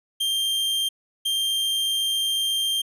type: tone pair in turn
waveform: 45% pulse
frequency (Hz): 3177 / 3177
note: G7 / G7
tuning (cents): +23 / +23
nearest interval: unison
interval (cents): 0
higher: neither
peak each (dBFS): -21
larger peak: neither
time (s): 0.2-0.89 / 1.25-2.82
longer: second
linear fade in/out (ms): 10
effects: resampled to 32000 Hz